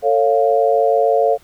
sine chord, A augmented, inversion none, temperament equal with one note detuned, 447.9 / 554.4 / 698.5 Hz, A4 / C#5 / E#5, +31 / 0 / 0 cents, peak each -16 dBFS, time 0.02-1.38 s, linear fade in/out 50 ms, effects pink hiss -51 dBFS RMS until 1.43 s

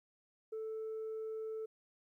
sine tone, 440 Hz, A4, in tune, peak -37 dBFS, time 0.52-1.66 s, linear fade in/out 10 ms, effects tanh soft clip ceiling -37 dBFS + 13-bit

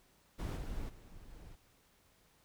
brown noise with level steps, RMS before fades -37 / -41 / -54 / -52 dBFS, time 0.38-1.56 s, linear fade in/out 20 ms, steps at 0.56 / 0.88 / 1.29 s, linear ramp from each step 20 ms, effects pink hiss -69 dBFS RMS until 2.44 s

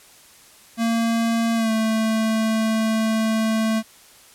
square tone with pitch glide, 229.2 to 221.1 Hz, A#3 to A3, -29 to +9 cents, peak -19 dBFS, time 0.77-3.83 s, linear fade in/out 50 ms, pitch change -62 cents, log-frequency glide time 1.55-1.71 s, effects white hiss -49 dBFS RMS until 4.34 s + low-pass 12000 Hz 12 dB/octave

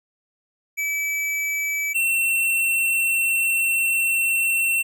square tone pair in turn, 2300 / 2707 Hz, D7 / E7, -37 / +45 cents, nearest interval minor third, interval 282 cents, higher second, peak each -23 / -19 dBFS, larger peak second, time 0.77-1.94 / 1.94-4.83 s, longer second, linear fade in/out 20 ms, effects none

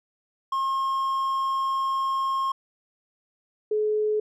triangle / sine tone pair in turn, 1074 / 426.2 Hz, C6 / G#4, +45 / +45 cents, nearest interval octave + major third, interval 1600 cents, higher first, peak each -21 dBFS, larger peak neither, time 0.52-2.52 / 3.71-4.2 s, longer first, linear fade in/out 5 ms, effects none

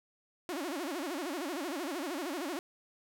sawtooth tone with vibrato, 317.2 Hz, D#4, 33 cents sharp, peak -31 dBFS, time 0.49-2.59 s, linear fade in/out 0 ms, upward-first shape sine, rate 13 Hz, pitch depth 270 cents each way, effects none

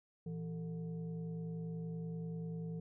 sine tone with frequency modulation, 165.7 Hz, E3, 9 cents sharp, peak -39 dBFS, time 0.26-2.8 s, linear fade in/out 5 ms, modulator 281 Hz, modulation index 0.61, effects none

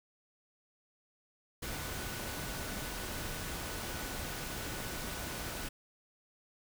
sine tone in noise, 1483 Hz, F#6, 4 cents sharp, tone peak -51 dBFS, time 1.62-5.69 s, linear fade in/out 10 ms, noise pink, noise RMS -40 dBFS, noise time 1.62-5.69 s, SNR -14 dB, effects none

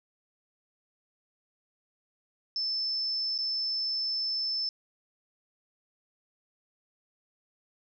sine tone with dropouts, 5274 Hz, E8, in tune, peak -28 dBFS, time 2.56-4.69 s, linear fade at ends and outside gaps 1 ms, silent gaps 3.379-3.387 s, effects none

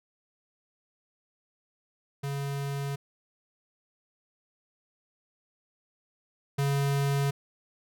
square tone pair in turn, 140.1 / 140.1 Hz, C#3 / C#3, +19 / +19 cents, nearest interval unison, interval 0 cents, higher neither, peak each -31 / -25 dBFS, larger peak second, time 2.23-2.96 / 6.58-7.31 s, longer neither, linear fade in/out 10 ms, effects none

